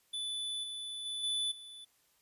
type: tone with level steps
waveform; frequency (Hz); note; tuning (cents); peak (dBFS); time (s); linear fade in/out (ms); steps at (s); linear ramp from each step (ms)
square; 3485; A7; -17; -36 / -40 / -37 / -32 / -48; 0.13-1.85; 10; 0.63 / 1.05 / 1.23 / 1.51; 10
effects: white hiss -71 dBFS RMS until 2.21 s + resampled to 32000 Hz